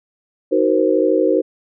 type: chord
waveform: sine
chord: C half-diminished seventh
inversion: first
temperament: just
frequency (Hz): 314 / 376.7 / 470.9 / 523.3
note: Eb4 / Gb4 / Bb4 / C5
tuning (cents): +16 / +31 / +18 / 0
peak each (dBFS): -18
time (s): 0.51-1.42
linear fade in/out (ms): 20
effects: none